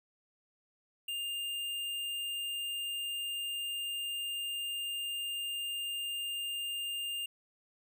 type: tone with hard clipping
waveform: triangle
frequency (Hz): 2806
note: F7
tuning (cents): +8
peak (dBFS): -36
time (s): 1.08-7.26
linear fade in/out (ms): 5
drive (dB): 17
effects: none